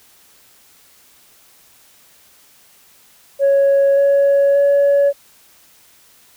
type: tone with pitch steps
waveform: sine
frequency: 554.4 / 559.5 / 564.7 Hz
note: C#5 / C#5 / C#5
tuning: 0 / +16 / +32 cents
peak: -8 dBFS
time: 3.39-5.13 s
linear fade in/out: 50 ms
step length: 580 ms
effects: tanh soft clip ceiling -8 dBFS + white hiss -50 dBFS RMS until 6.36 s